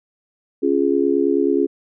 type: chord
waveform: sine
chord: Db major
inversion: none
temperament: just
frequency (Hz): 277.2 / 346.5 / 415.8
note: Db4 / F4 / Ab4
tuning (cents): 0 / -14 / +2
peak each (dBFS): -19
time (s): 0.62-1.67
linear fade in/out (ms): 20
effects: none